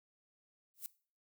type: noise with exponential growth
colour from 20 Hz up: violet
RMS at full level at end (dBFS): -38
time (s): 0.74-0.86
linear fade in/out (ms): 0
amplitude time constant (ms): 24
effects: noise-tail reverb RT60 0.4 s tail -20 dB re dry